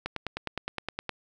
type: click train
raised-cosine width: 0.3 ms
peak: -15 dBFS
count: 11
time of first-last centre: 0.06-1.093 s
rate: 9.68 Hz
effects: none